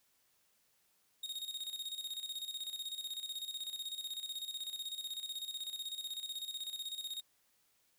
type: tone with tremolo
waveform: 40% pulse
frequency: 3729 Hz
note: A#7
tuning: in tune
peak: -37 dBFS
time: 1.23-7.21 s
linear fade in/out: 5 ms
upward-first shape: square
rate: 16 Hz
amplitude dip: 65%
effects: white hiss -74 dBFS RMS until 7.98 s